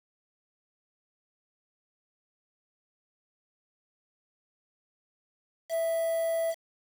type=tone with quantisation; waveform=triangle; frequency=659.3 Hz; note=E5; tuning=in tune; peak=-24 dBFS; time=5.69-6.55 s; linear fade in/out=50 ms; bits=7; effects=none